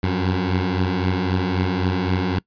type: beating tone pair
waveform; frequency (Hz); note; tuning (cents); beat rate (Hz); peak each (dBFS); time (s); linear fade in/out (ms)
15% pulse; 89.3 / 93.1; F2 / F#2; +39 / +11; 3.8; -18 / -14; 0.03-2.39; 5
effects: noise-tail reverb RT60 0.1 s tail -23 dB re dry + resampled to 11025 Hz